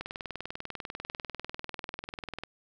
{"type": "click train", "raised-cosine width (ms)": 0.3, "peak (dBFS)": -21, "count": 50, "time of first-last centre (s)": [0.01, 2.436], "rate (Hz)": 20.2, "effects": []}